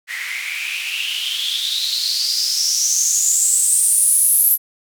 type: noise with band-pass filter sweep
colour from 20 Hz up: blue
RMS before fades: -18 dBFS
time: 0.07-4.58 s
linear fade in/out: 50 ms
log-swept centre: 1900 to 12000 Hz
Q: 8.7
effects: none